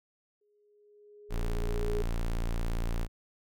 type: tone with exponential growth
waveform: sine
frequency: 415.3 Hz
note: G#4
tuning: in tune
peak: -30 dBFS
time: 0.41-2.02 s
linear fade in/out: 5 ms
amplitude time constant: 350 ms
type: tone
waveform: square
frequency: 28.73 Hz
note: A#0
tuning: 24 cents flat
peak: -29 dBFS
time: 1.29-3.08 s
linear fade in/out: 50 ms
effects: none